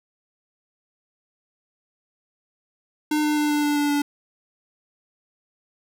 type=tone with pitch steps; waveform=square; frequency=302.4 / 300.1 / 297.9 / 295.7 / 293.5 / 291.3 / 289.1 Hz; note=D#4 / D4 / D4 / D4 / D4 / D4 / D4; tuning=-49 / +38 / +25 / +12 / -1 / -14 / -27 cents; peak=-20 dBFS; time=3.11-4.02 s; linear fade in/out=5 ms; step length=130 ms; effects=none